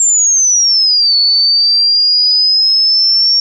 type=exponential two-way sweep; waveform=sine; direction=down then up; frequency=7459 to 4434 to 5520 Hz; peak=-7 dBFS; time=0-3.4 s; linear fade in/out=2 ms; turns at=1.17 s; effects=none